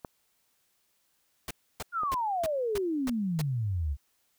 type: clicks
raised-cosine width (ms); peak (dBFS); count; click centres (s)
1; -22 / -26; 2; 0.048 / 2.034
type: noise bursts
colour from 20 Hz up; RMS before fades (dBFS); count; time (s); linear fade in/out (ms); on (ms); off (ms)
pink; -36; 7; 1.48-3.416; 2; 28; 290
type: exponential sweep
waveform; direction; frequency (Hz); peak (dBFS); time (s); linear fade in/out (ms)
sine; down; 1444 to 65.8; -27; 1.92-3.97; 50
effects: white hiss -72 dBFS RMS until 4.38 s